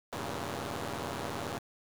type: chord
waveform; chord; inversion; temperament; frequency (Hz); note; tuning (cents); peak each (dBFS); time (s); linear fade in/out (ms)
5% pulse; E diminished seventh; none; equal with one note detuned; 80.94 / 98 / 116.54 / 138.59; E2 / G2 / Bb2 / Db3; -31 / 0 / 0 / 0; -30; 0.12-1.59; 10
effects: 8-bit